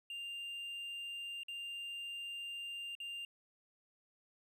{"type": "tone with dropouts", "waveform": "triangle", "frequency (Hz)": 2794, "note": "F7", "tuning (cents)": 0, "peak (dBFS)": -40, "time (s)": [0.1, 3.25], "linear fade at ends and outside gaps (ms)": 2, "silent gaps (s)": [[1.434, 1.483], [2.952, 3.001]], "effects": []}